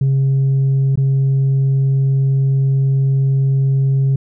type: tone with dropouts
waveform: sine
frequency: 135.5 Hz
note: C#3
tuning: 39 cents flat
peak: -9 dBFS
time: 0.01-4.16 s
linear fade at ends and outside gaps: 5 ms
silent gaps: 0.957-0.974 s
effects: tanh soft clip ceiling -10 dBFS